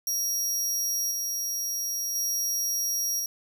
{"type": "tone with tremolo", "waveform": "sawtooth", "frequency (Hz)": 5660, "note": "F8", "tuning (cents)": 22, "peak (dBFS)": -23, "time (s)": [0.07, 3.26], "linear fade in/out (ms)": 2, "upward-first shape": "square", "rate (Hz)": 0.48, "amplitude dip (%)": 25, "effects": []}